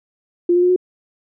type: tone with pitch steps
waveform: sine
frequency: 349.2 / 354.3 / 359.4 / 364.7 Hz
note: F4 / F4 / F4 / F#4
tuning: 0 / +25 / +50 / -25 cents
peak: -11 dBFS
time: 0.49-0.762 s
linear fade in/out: 5 ms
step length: 68 ms
effects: none